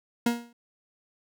40% pulse tone with exponential decay, 236.6 Hz, A#3, 26 cents sharp, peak -18 dBFS, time 0.26-0.53 s, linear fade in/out 5 ms, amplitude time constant 57 ms, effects none

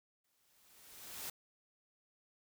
white noise with exponential growth, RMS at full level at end -42 dBFS, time 0.24-1.3 s, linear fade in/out 5 ms, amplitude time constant 230 ms, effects none

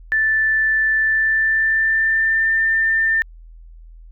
sine tone with pitch glide, 1760 to 1793.9 Hz, A6 to A6, 0 to +33 cents, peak -14 dBFS, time 0.12-3.22 s, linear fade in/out 0 ms, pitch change +33 cents, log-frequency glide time 0.97-2.55 s, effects added 41 Hz sine -38 dBFS peak until 4.11 s

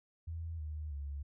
sine tone with pitch steps, 82.41 / 76.45 / 70.92 Hz, E2 / D#2 / C#2, 0 / -30 / +40 cents, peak -38 dBFS, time 0.27-1.23 s, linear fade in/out 10 ms, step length 320 ms, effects none

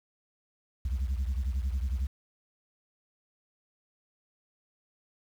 sine beating tone pair, 63 / 74 Hz, B1 / D2, +35 / +14 cents, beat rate 11 Hz, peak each -27 / -31 dBFS, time 0.85-2.07 s, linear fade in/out 5 ms, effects tanh soft clip ceiling -25 dBFS + 9-bit

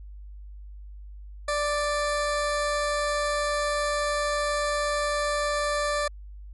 20% pulse tone, 587.3 Hz, D5, in tune, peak -19 dBFS, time 1.48-6.08 s, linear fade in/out 5 ms, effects added 50 Hz sine -39 dBFS peak until 6.53 s + MP3 48 kbps

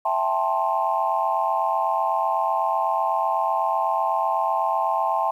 sine chord, A minor seventh, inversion second, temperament just, 660 / 792 / 880 / 1056 Hz, E5 / G5 / A5 / C6, +2 / +18 / 0 / +16 cents, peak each -26 / -25 / -24 / -25 dBFS, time 0.05-5.31 s, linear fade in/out 5 ms, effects tanh soft clip ceiling -9 dBFS + 9-bit

